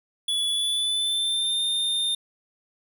square tone with pitch glide, 3422 to 3625 Hz, A7 to A#7, -49 to -49 cents, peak -23 dBFS, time 0.28-2.15 s, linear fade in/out 5 ms, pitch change +100 cents, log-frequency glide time 0.5-1.62 s, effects 9-bit

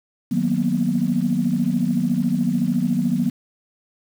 sine chord, B major seventh, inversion first, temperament equal, 155.56 / 185 / 233.1 / 246.9 Hz, D#3 / F#3 / A#3 / B3, 0 / 0 / 0 / 0 cents, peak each -26 / -22 / -22 / -22 dBFS, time 0.31-3.3 s, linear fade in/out 10 ms, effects tanh soft clip ceiling -8 dBFS + 7-bit

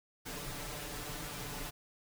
pink noise with comb filter, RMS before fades -42 dBFS, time 0.25-1.71 s, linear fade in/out 20 ms, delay 6.8 ms, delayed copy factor +0.95, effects none

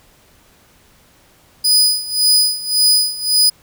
sawtooth tone with tremolo, 4973 Hz, D#8, 2 cents flat, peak -6 dBFS, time 1.64-3.5 s, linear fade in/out 10 ms, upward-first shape sine, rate 1.8 Hz, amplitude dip 85%, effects pink hiss -51 dBFS RMS until 3.62 s

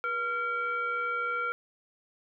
sine tone with frequency modulation, 1382 Hz, F6, 19 cents flat, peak -28 dBFS, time 0.04-1.52 s, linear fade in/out 0 ms, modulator 897 Hz, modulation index 0.64, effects none

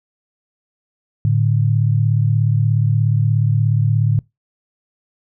sine tone pair together, 110 / 146.83 Hz, A2 / D3, 0 / 0 cents, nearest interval perfect fourth, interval 500 cents, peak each -14 / -17 dBFS, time 1.25-4.19 s, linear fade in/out 0 ms, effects noise-tail reverb RT60 0.2 s tail -24 dB re dry

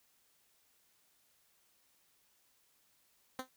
10% pulse tone with exponential decay, 258.5 Hz, C4, 21 cents flat, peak -27 dBFS, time 3.39-3.49 s, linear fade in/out 1 ms, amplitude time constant 20 ms, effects white hiss -72 dBFS RMS until 3.56 s

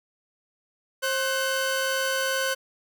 sawtooth tone pair together, 531.8 / 1513 Hz, C5 / F#6, +28 / +38 cents, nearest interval octave + tritone, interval 1810 cents, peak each -23 dBFS, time 1.02-2.55 s, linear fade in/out 20 ms, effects none

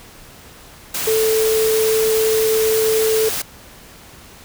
sine tone in noise, 440 Hz, A4, in tune, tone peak -14 dBFS, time 1.07-3.29 s, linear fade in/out 5 ms, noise white, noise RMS -23 dBFS, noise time 0.94-3.42 s, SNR +6 dB, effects pink hiss -42 dBFS RMS until 4.44 s

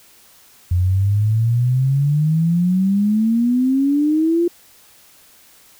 sine exponential sweep, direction up, 87.31 to 349.2 Hz, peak -13 dBFS, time 0.71-4.48 s, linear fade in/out 5 ms, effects white hiss -49 dBFS RMS until 5.79 s

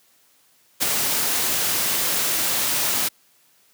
white noise with ADSR envelope, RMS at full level -18 dBFS, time 0.8-3.09 s, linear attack 27 ms, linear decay 9 ms, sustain -4 dB, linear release 15 ms, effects white hiss -59 dBFS RMS until 3.73 s + high-pass 100 Hz 12 dB/octave

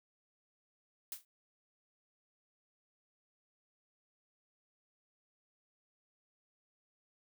blue noise with exponential decay, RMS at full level -38 dBFS, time 1.12-1.25 s, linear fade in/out 2 ms, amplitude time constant 28 ms, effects none

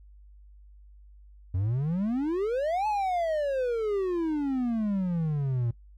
triangle exponential two-way sweep, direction up then down, 87.5 to 869 to 114.4 Hz, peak -23 dBFS, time 1.54-5.71 s, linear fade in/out 5 ms, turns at 2.87 s, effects noise-tail reverb RT60 0.1 s tail -19 dB re dry + added 50 Hz sine -49 dBFS peak until 5.97 s

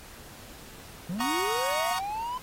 triangle linear sweep, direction up, 160 to 1021 Hz, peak -28 dBFS, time 1.09-2.38 s, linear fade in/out 5 ms
sawtooth chord, D# minor seventh, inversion first, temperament equal, 740 / 932.3 / 1108.7 / 1244.5 Hz, F#5 / A#5 / C#6 / D#6, 0 / 0 / 0 / 0 cents, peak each -30 / -27 / -28 / -32 dBFS, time 1.2-1.99 s, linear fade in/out 5 ms
effects pink hiss -48 dBFS RMS until 2.42 s + AAC 48 kbps

